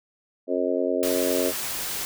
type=harmonic tone; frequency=89.7 Hz; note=F2; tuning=47 cents sharp; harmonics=3 / 4 / 5 / 6 / 7; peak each=-28 / -28 / -28 / -28 / -28 dBFS; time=0.47-1.53 s; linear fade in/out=50 ms
type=noise; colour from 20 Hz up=white; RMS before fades=-30 dBFS; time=1.03-2.05 s; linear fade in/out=0 ms
effects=none